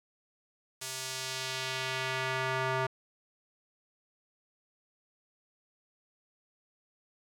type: tone with band-pass filter sweep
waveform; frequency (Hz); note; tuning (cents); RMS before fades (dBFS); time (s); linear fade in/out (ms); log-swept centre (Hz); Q
square; 130.81; C3; 0; -34; 0.81-2.87; 10; 8100 to 1100; 0.89
effects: none